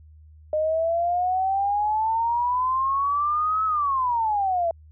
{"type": "exponential two-way sweep", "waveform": "sine", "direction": "up then down", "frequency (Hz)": [610, 1300, 658], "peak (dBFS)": -20, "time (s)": [0.53, 4.71], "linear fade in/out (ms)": 2, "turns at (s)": 3.65, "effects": ["added 77 Hz sine -46 dBFS peak until 4.91 s"]}